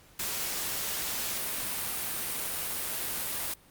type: noise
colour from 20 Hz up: white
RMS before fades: -33 dBFS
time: 0.19-3.54 s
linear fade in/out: 5 ms
effects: pink hiss -58 dBFS RMS until 3.7 s + Opus 48 kbps